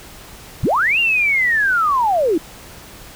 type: linear two-way sweep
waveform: sine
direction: up then down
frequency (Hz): 51.91 to 2818 to 293.6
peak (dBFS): -13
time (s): 0.63-2.38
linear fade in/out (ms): 5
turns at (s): 0.99
effects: pink hiss -39 dBFS RMS until 3.15 s